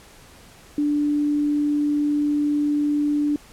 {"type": "tone", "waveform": "sine", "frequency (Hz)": 293.7, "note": "D4", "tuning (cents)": 0, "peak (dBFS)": -18, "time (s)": [0.78, 3.36], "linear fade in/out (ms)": 2, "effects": ["pink hiss -48 dBFS RMS until 3.52 s", "low-pass 12000 Hz 12 dB/octave"]}